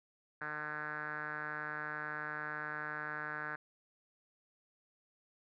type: tone with low-pass filter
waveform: 5% pulse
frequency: 151.5 Hz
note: D#3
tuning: 46 cents flat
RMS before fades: -41 dBFS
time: 0.41-3.56 s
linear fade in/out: 5 ms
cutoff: 1600 Hz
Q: 6.3
effects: none